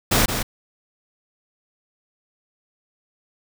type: noise with echo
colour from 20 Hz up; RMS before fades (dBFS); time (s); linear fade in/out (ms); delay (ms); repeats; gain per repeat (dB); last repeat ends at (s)
pink; -17; 0.11-0.26; 10; 170; 1; -7; 0.43
effects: none